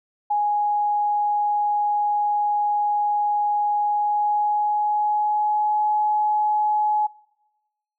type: tone with pitch glide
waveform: sine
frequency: 830.6 to 845.1 Hz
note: G#5 to G#5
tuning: 0 to +30 cents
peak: -18 dBFS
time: 0.3-7.07 s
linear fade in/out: 10 ms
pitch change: +30 cents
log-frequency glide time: 3.8-5.84 s
effects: noise-tail reverb RT60 1.0 s tail -23 dB re dry